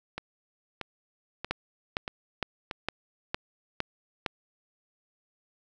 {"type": "two click trains", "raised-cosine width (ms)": 0.3, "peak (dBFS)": [-18, -12], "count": [5, 7], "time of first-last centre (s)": [[0.18, 2.712], [1.51, 4.262]], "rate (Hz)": [1.58, 2.18], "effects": []}